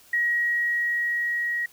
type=tone with level ramp; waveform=sine; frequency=1900 Hz; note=A#6; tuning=33 cents sharp; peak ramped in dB=-20 to -24 dBFS; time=0.13-1.66 s; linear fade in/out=5 ms; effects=white hiss -54 dBFS RMS until 1.72 s